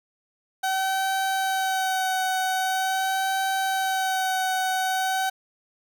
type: tone with vibrato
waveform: 30% pulse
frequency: 760 Hz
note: F#5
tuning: 46 cents sharp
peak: -20 dBFS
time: 0.63-5.3 s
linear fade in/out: 10 ms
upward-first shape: sine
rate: 0.44 Hz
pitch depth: 21 cents each way
effects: none